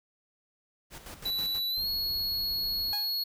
pink noise with tremolo, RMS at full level -43 dBFS, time 0.9-1.61 s, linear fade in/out 50 ms, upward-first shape square, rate 6.2 Hz, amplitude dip 65%
square tone with pitch glide, 3951 to 4334 Hz, B7 to C#8, 0 to -40 cents, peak -29 dBFS, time 1.25-3.24 s, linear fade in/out 10 ms, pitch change +160 cents, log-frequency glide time 1.7-1.87 s
brown noise, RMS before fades -46 dBFS, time 1.77-2.93 s, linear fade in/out 5 ms
sawtooth tone with exponential decay, 825 Hz, G#5, 12 cents flat, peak -31 dBFS, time 2.93-3.18 s, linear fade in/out 0 ms, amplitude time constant 53 ms
effects none

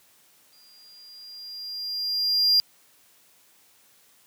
triangle tone with exponential growth, 4800 Hz, D8, 37 cents sharp, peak -14 dBFS, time 0.53-2.6 s, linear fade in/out 0 ms, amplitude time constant 450 ms, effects white hiss -59 dBFS RMS until 4.26 s + high-pass 100 Hz 12 dB/octave

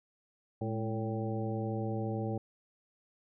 harmonic tone with a mistuned harmonic, 111.6 Hz, A2, 25 cents sharp, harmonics 1 / 2 / 3 / 4 / 5 / 7, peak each -35 / -38 / -40 / -41 / -42 / -43 dBFS, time 0.61-2.38 s, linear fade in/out 5 ms, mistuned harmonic 2, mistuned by -77 cents, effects none

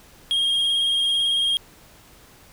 triangle tone with vibrato, 3241 Hz, G#7, 43 cents flat, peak -17 dBFS, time 0.31-1.57 s, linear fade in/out 0 ms, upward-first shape sine, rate 18 Hz, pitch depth 21 cents each way, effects pink hiss -50 dBFS RMS until 2.52 s

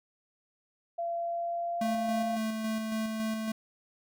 sine tone with pitch glide, 682 to 691.5 Hz, F5 to F5, -41 to -17 cents, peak -30 dBFS, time 0.98-2.37 s, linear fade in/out 10 ms, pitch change +24 cents, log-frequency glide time 1.14-2 s
square tone with tremolo, 220 Hz, A3, in tune, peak -30 dBFS, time 1.81-3.52 s, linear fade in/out 5 ms, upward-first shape square, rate 3.6 Hz, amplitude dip 30%
effects none

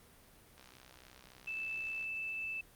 click train, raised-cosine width 0.2 ms, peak -38 dBFS, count 94, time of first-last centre 0.58-2.042 s, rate 63.6 Hz
sine tone, 2637 Hz, E7, in tune, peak -37 dBFS, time 1.47-2.61 s, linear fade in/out 5 ms
effects pink hiss -61 dBFS RMS until 2.75 s + Opus 32 kbps

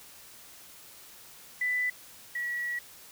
sine tone pair in turn, 1990 / 1930 Hz, B6 / B6, +13 / -40 cents, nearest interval minor second, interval 53 cents, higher first, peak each -26 / -30 dBFS, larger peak first, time 1.61-1.9 / 2.35-2.79 s, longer second, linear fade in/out 5 ms, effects white hiss -51 dBFS RMS until 3.11 s

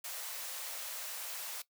white high-pass noise, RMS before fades -42 dBFS, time 0.04-1.62 s, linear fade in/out 5 ms, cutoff 480 Hz, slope 96 dB/octave, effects noise-tail reverb RT60 0.1 s tail -17 dB re dry

